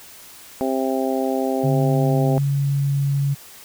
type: harmonic tone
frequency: 132.2 Hz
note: C3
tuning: 18 cents sharp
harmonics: 2 / 3 / 4 / 5 / 6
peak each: -23 / -25 / -26 / -27 / -28 dBFS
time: 0.61-2.38 s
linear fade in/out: 0 ms
type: tone with pitch glide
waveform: sine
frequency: 141.7 to 139.91 Hz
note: C#3 to C#3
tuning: +38 to +16 cents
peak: -17 dBFS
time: 1.63-3.35 s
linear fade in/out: 20 ms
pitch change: -22 cents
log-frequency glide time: 1.97-2.38 s
effects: white hiss -43 dBFS RMS until 3.64 s